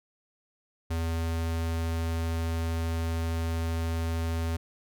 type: tone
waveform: square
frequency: 82.41 Hz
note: E2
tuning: in tune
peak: -28 dBFS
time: 0.9-4.57 s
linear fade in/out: 10 ms
effects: none